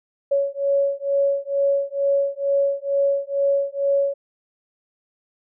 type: beating tone pair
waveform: sine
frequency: 557 / 559.2 Hz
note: C#5 / C#5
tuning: +8 / +15 cents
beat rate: 2.2 Hz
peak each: -21 dBFS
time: 0.31-4.14 s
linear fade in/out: 10 ms
effects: none